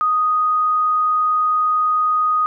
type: tone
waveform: sine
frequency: 1244.5 Hz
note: D#6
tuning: in tune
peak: -14 dBFS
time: 0.01-2.46 s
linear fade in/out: 0 ms
effects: none